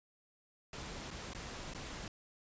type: noise with dropouts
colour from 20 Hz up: pink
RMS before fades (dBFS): -45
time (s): 0.73-2.08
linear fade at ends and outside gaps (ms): 2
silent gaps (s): 1.106-1.111 / 1.335-1.348 / 1.737-1.747
effects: resampled to 16000 Hz